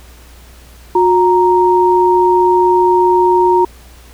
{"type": "tone pair together", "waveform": "sine", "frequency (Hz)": [361.5, 932.3], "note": ["F#4", "A#5"], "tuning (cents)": [-40, 0], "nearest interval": "octave + major third", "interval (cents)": 1640, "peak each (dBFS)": -10, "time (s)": [0.95, 3.65], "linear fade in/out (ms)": 5, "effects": ["added 60 Hz sine -38 dBFS peak until 4.13 s", "pink hiss -43 dBFS RMS until 4.13 s"]}